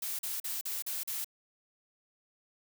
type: noise bursts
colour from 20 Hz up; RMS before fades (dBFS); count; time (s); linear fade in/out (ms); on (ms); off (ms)
blue; -36; 6; 0.02-1.245; 5; 170; 41
effects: none